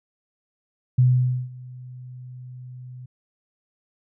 sine tone with ADSR envelope, 126 Hz, B2, 35 cents sharp, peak -12 dBFS, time 0.98-3.06 s, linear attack 8 ms, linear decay 500 ms, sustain -24 dB, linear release 7 ms, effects none

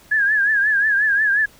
sine tone with vibrato, 1672 Hz, G#6, 11 cents sharp, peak -14 dBFS, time 0.11-1.46 s, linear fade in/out 10 ms, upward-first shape triangle, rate 5.6 Hz, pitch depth 110 cents each way, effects pink hiss -49 dBFS RMS until 1.59 s

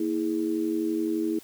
sine tone with amplitude modulation, 324.8 Hz, E4, 26 cents flat, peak -20 dBFS, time 0-1.39 s, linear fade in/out 5 ms, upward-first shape sine, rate 91.8 Hz, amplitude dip 90%, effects white hiss -51 dBFS RMS until 1.43 s

